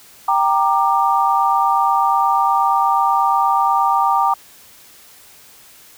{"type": "chord", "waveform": "sine", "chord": "G minor", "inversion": "none", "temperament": "equal with one note detuned", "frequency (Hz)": [784, 932.3, 1189.7], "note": ["G5", "Bb5", "D6"], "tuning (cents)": [0, 0, 22], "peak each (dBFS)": -17, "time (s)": [0.28, 4.34], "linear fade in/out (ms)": 5, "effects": ["white hiss -45 dBFS RMS until 5.97 s"]}